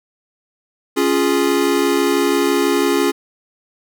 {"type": "chord", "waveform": "square", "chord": "Db major", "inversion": "none", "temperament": "equal", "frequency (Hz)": [277.2, 349.2, 415.3], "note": ["Db4", "F4", "Ab4"], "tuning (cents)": [0, 0, 0], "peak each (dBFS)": -19, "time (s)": [0.96, 3.12], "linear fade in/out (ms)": 20, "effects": []}